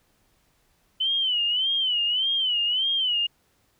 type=tone with vibrato; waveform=sine; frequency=3022 Hz; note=F#7; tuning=36 cents sharp; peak=-21 dBFS; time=1-3.27 s; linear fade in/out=10 ms; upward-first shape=sine; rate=1.7 Hz; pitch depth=120 cents each way; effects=pink hiss -66 dBFS RMS until 3.79 s